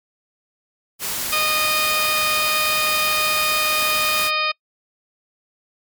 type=noise; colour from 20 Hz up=white; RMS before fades=-25 dBFS; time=0.99-4.31 s; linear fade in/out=50 ms
type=harmonic tone; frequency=617 Hz; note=D#5; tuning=15 cents flat; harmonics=1 / 2 / 3 / 4 / 5 / 6 / 7 / 8; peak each=-30 / -23 / -32 / -21 / -30 / -28 / -32 / -28 dBFS; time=1.32-4.52 s; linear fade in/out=10 ms
effects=noise-tail reverb RT60 0.1 s tail -26 dB re dry + MP3 96 kbps